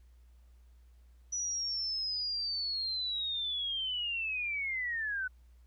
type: linear sweep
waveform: sine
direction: down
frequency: 5920 to 1480 Hz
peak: -32 dBFS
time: 1.32-5.28 s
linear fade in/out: 10 ms
effects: added 60 Hz sine -56 dBFS peak until 5.66 s + pink hiss -75 dBFS RMS until 5.66 s